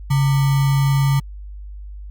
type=tone with sample-and-hold; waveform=sine; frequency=138.4 Hz; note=C#3; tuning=2 cents flat; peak=-13 dBFS; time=0.1-1.2 s; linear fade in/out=10 ms; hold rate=1050 Hz; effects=added 50 Hz sine -31 dBFS peak until 2.1 s + Opus 48 kbps